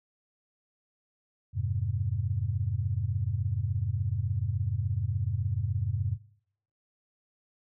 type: chord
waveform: sine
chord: F minor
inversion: none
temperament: equal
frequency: 87.31 / 103.83 / 130.81 Hz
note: F2 / Ab2 / C3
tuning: 0 / 0 / 0 cents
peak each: -32 / -30 / -33 dBFS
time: 1.53-6.18 s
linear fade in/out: 50 ms
effects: noise-tail reverb RT60 0.7 s tail -23 dB re dry